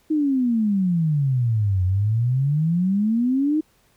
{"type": "exponential two-way sweep", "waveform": "sine", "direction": "down then up", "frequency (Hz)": [317, 90, 317], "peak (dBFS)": -17, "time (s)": [0.1, 3.61], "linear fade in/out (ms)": 10, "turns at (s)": 1.84, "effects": ["pink hiss -61 dBFS RMS until 3.96 s"]}